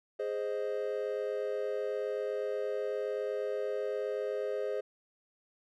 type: chord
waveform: triangle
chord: Ab major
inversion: none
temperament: equal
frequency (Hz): 415.3 / 523.3 / 622.3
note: Ab4 / C5 / Eb5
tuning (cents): 0 / 0 / 0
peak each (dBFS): -33 / -34 / -37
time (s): 0.19-4.81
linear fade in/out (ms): 10
effects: none